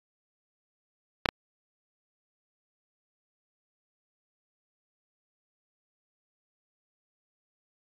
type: clicks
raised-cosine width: 0.3 ms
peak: -5 dBFS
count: 2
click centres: 1.258 / 1.289 s
effects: AAC 32 kbps